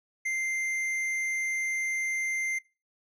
triangle tone with tanh clipping, 2090 Hz, C7, 2 cents flat, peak -29 dBFS, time 0.25-2.59 s, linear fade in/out 10 ms, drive 13 dB, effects noise-tail reverb RT60 0.3 s tail -22 dB re dry

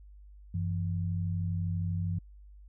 sine tone pair together, 94.54 / 167.1 Hz, F#2 / E3, +38 / +24 cents, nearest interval minor seventh, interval 986 cents, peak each -30 / -34 dBFS, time 0.54-2.19 s, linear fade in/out 5 ms, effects added 50 Hz sine -49 dBFS peak until 2.68 s

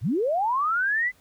sine linear sweep, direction up, 77.78 to 2044 Hz, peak -21 dBFS, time 0.01-1.12 s, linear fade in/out 50 ms, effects pink hiss -60 dBFS RMS until 1.2 s

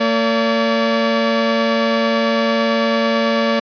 sawtooth tone pair together, 227.4 / 573 Hz, A#3 / D5, -43 / -43 cents, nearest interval octave + major third, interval 1600 cents, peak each -13 dBFS, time 0-3.6 s, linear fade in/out 10 ms, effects resampled to 11025 Hz

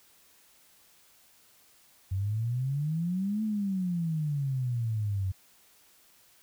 sine exponential two-way sweep, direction up then down, 92.5 to 220 to 92.5 Hz, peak -27 dBFS, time 2.11-5.32 s, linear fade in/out 10 ms, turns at 3.43 s, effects white hiss -61 dBFS RMS until 6.42 s

